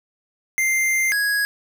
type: tone pair in turn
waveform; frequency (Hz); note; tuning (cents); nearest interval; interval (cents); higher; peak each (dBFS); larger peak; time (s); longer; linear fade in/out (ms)
square; 2093 / 1661.2; C7 / G#6; 0 / 0; major third; 400; first; -18 / -19; first; 0.58-1.12 / 1.12-1.45; first; 0
effects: none